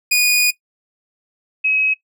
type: tone pair in turn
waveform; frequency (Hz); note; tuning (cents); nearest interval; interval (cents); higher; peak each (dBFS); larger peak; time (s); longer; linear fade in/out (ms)
sawtooth / sine; 2463 / 2552; D#7 / D#7; -18 / +43; minor second; 61; second; -8 / -14; first; 0.11-0.51 / 1.64-1.94; first; 10
effects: noise-tail reverb RT60 0.1 s tail -18 dB re dry